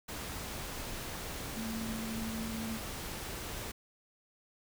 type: tone in noise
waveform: sine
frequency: 223.8 Hz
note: A3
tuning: 30 cents sharp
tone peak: -37 dBFS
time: 1.56-2.78 s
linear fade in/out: 10 ms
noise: pink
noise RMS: -41 dBFS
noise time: 0.08-3.72 s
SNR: +1 dB
effects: none